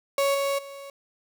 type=tone with level steps; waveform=35% pulse; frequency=556 Hz; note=C#5; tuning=5 cents sharp; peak=-19 / -22 / -37 dBFS; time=0.18-0.9 s; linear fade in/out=2 ms; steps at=0.34 / 0.58 s; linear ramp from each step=10 ms; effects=none